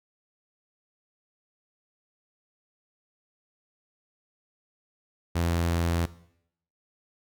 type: tone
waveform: sawtooth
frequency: 84.8 Hz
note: E2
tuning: 50 cents sharp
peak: -20 dBFS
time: 5.35-6.06 s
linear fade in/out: 10 ms
effects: noise-tail reverb RT60 0.7 s tail -17 dB re dry